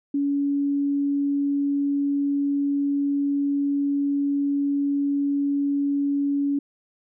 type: tone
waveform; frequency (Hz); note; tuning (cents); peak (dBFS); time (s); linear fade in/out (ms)
sine; 282.7; C#4; +34; -20; 0.14-6.59; 5
effects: none